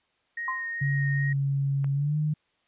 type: tone with vibrato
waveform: sine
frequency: 1864.7 Hz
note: A#6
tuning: in tune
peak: -30 dBFS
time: 0.37-1.33 s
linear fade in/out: 5 ms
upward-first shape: sine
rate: 2.4 Hz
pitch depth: 13 cents each way
type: tone with exponential decay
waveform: sine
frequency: 1041 Hz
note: C6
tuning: 9 cents flat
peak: -25 dBFS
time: 0.48-0.74 s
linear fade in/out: 2 ms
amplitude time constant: 56 ms
type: tone with pitch glide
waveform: sine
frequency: 138.59 to 152.01 Hz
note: C#3 to D#3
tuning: 0 to -40 cents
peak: -23 dBFS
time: 0.81-2.34 s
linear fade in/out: 10 ms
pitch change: +160 cents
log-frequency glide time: 1.93-2.17 s
type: click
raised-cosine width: 0.5 ms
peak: -27 dBFS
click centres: 1.844 s
effects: white hiss -70 dBFS RMS until 2.67 s + resampled to 8000 Hz